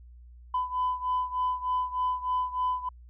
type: beating tone pair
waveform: sine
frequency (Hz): 1003 / 1006.3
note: B5 / B5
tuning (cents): +26 / +32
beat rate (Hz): 3.3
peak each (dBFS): -27 / -30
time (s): 0.54-2.89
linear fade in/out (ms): 5
effects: tanh soft clip ceiling -21 dBFS + added 60 Hz sine -47 dBFS peak until 3.09 s